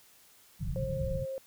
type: low-pass noise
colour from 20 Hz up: white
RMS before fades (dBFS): -34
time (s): 0.59-1.26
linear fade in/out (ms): 50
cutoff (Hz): 180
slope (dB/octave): 96
type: tone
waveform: sine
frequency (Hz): 533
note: C5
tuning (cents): +32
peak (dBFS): -34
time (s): 0.76-1.38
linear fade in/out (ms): 0
effects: white hiss -60 dBFS RMS until 1.46 s